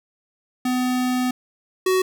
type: tone pair in turn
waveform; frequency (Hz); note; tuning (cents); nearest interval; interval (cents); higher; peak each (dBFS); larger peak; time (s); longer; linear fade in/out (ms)
square; 251.8 / 373.5; B3 / F#4; +34 / +16; perfect fifth; 682; second; -20 / -17; second; 0.65-1.31 / 1.86-2.02; first; 5
effects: none